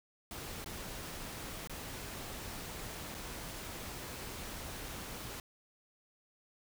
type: noise with dropouts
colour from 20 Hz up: pink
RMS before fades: -44 dBFS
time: 0.31-5.4 s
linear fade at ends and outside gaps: 1 ms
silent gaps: 0.644-0.66 / 1.674-1.696 / 3.144-3.148 s
effects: none